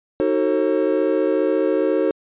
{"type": "chord", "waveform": "triangle", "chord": "D# diminished seventh", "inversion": "none", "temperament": "just", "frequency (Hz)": [311.1, 373.4, 448, 537.6], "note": ["D#4", "F#4", "A4", "C5"], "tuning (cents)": [0, 16, 31, 47], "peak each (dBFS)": -20, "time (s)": [0.2, 2.11], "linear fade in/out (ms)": 0, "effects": ["resampled to 8000 Hz"]}